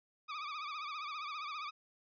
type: tone with vibrato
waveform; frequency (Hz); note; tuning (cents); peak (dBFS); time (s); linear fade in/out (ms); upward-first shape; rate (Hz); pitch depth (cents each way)
sawtooth; 1200; D6; +37; -36; 0.28-1.71; 20; triangle; 15; 120
effects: resampled to 11025 Hz